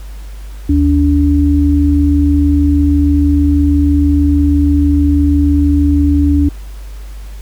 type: tone pair together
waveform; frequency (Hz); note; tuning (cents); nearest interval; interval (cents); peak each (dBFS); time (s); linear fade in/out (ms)
sine; 76.23 / 287.5; D#2 / D4; -35 / -37; octave + major seventh; 2298; -10; 0.69-6.49; 5
effects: added 50 Hz sine -25 dBFS peak until 7.41 s + pink hiss -42 dBFS RMS until 7.41 s